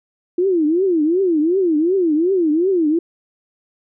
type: tone with vibrato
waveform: sine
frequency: 341.2 Hz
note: F4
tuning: 40 cents flat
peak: -13 dBFS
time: 0.38-2.99 s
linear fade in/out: 5 ms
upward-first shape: triangle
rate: 2.7 Hz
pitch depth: 270 cents each way
effects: none